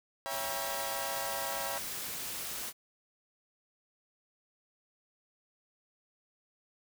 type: chord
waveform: 30% pulse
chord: C# diminished seventh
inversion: none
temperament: just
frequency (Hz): 554.4 / 665.2 / 798.3 / 957.9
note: C#5 / E5 / G5 / Bb5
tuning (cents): 0 / +16 / +31 / +47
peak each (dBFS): -39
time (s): 0.26-1.78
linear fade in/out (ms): 0
type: noise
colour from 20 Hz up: white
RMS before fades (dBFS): -39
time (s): 0.28-2.73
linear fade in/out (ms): 50
effects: none